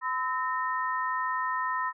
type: tone cluster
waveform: sine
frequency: 1015 / 1293 / 1832 Hz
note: B5 / E6 / A#6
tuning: +47 / -34 / -31 cents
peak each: -29 / -33 / -34 dBFS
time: 0.01-1.93 s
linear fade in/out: 50 ms
effects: none